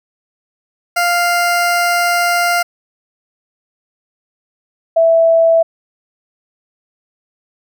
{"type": "tone pair in turn", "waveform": ["20% pulse", "sine"], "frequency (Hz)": [698.5, 659.3], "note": ["F5", "E5"], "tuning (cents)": [0, 0], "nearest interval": "minor second", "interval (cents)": 100, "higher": "first", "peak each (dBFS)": -7, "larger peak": "neither", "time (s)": [[0.96, 2.63], [4.96, 5.63]], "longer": "first", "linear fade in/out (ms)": 10, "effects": []}